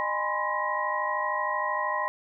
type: tone cluster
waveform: sine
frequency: 610 / 824 / 996 / 1049 / 1897 Hz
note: D#5 / G#5 / B5 / C6 / A#6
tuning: -34 / -14 / +14 / +4 / +30 cents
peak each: -34 / -34 / -32 / -30 / -32 dBFS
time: 0-2.08 s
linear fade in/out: 0 ms
effects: none